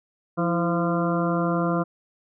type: harmonic tone with a mistuned harmonic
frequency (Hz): 172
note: F3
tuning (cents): -26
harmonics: 1 / 2 / 3 / 4 / 6 / 7 / 8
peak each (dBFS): -24 / -27 / -29 / -30 / -32 / -32 / -33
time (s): 0.37-1.84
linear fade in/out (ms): 20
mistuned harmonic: 2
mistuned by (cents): -61
effects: none